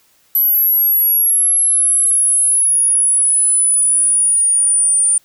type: exponential sweep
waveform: sine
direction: down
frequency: 11800 to 9220 Hz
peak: -10 dBFS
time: 0.35-5.18 s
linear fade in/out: 2 ms
effects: white hiss -55 dBFS RMS until 5.24 s